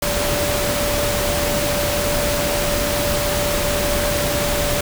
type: tone in noise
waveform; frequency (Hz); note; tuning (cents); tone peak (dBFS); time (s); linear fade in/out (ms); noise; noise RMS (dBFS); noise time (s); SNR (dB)
sine; 583; D5; -13; -22; 0.02-4.81; 5; pink; -21; 0.02-4.81; -4
effects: none